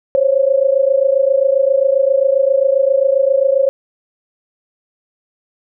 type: tone pair together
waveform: sine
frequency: 529 / 556.5 Hz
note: C5 / C#5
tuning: +19 / +7 cents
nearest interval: minor second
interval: 88 cents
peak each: -13 dBFS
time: 0.15-3.69 s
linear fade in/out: 0 ms
effects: none